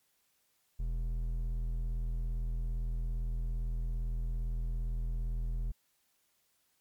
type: tone with hard clipping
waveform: sine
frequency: 41.2 Hz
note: E1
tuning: in tune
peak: -33 dBFS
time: 0.79-5.72 s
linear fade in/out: 10 ms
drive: 7 dB
effects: white hiss -74 dBFS RMS until 6.8 s + MP3 96 kbps